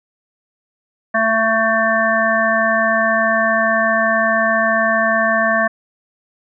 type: harmonic tone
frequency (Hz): 223.1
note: A3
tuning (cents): +24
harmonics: 1 / 3 / 5 / 7 / 8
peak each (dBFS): -23 / -17 / -20 / -21 / -18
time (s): 1.14-5.68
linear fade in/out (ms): 10
effects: none